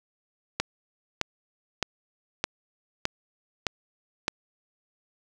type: click train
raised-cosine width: 0.2 ms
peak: -7 dBFS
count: 7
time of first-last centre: 0.6-4.281 s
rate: 1.63 Hz
effects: none